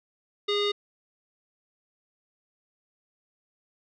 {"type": "tone with low-pass filter", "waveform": "square", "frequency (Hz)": 410, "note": "G#4", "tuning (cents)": -22, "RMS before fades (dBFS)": -26, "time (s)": [0.48, 0.72], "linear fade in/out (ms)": 10, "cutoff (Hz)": 3800, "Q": 6.6, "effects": []}